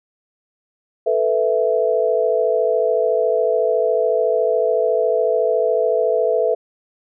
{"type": "chord", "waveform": "sine", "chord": "A suspended second", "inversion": "none", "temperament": "equal", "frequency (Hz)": [440, 493.9, 659.3], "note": ["A4", "B4", "E5"], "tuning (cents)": [0, 0, 0], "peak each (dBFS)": -19, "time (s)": [1.06, 6.55], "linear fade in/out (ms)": 10, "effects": []}